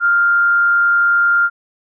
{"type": "tone with frequency modulation", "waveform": "sine", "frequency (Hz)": 1396.9, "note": "F6", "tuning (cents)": 0, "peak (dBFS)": -10, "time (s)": [0, 1.5], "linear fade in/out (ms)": 50, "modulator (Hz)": 124, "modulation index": 0.23, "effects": []}